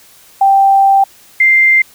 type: tone pair in turn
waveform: sine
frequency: 784 / 2093 Hz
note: G5 / C7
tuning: 0 / 0 cents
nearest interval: octave + perfect fourth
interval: 1700 cents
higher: second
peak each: -5 dBFS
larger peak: neither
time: 0.41-1.04 / 1.4-1.82 s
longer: first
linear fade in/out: 5 ms
effects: white hiss -43 dBFS RMS until 1.94 s